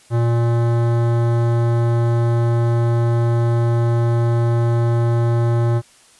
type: tone with hard clipping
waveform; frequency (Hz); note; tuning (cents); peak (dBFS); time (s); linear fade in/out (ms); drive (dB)
sine; 117.5; A#2; +14; -16; 0.1-5.82; 50; 17
effects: white hiss -50 dBFS RMS until 6.19 s + resampled to 24000 Hz